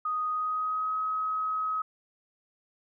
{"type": "tone with pitch glide", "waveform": "sine", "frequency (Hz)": [1244.5, 1272.1], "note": ["D#6", "D#6"], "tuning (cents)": [0, 38], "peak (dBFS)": -27, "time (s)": [0.05, 1.82], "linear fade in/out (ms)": 5, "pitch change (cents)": 38, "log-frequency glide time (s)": [0.3, 0.96], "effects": []}